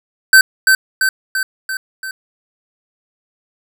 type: tone with echo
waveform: square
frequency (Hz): 1543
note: G6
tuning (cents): -28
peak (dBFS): -4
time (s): 0.33-0.41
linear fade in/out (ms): 2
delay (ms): 340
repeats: 5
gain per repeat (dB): -4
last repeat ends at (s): 2.11
effects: none